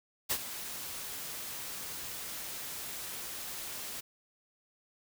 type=noise with ADSR envelope; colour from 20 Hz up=white; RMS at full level=-29 dBFS; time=0.29-4.01 s; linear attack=22 ms; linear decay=64 ms; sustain=-12 dB; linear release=12 ms; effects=none